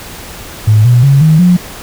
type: tone with pitch steps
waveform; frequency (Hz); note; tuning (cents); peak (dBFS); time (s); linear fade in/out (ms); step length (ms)
sine; 107.4 / 121.95 / 138.48 / 157.24 / 178.55; A2 / B2 / C#3 / D#3 / F3; -41 / -21 / -1 / +19 / +39; -3; 0.67-1.57; 10; 180
effects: pink hiss -28 dBFS RMS until 1.82 s